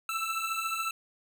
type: beating tone pair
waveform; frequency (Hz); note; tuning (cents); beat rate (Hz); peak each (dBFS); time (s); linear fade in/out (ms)
25% pulse; 1318.5 / 1332.5; E6 / E6; 0 / +18; 14; -30 / -29; 0.09-0.91; 2
effects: none